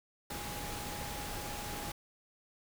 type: tone in noise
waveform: sine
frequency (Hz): 827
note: G#5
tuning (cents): -8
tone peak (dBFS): -46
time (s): 0.3-1.92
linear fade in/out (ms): 5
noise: pink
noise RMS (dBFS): -41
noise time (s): 0.3-1.92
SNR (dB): -8
effects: none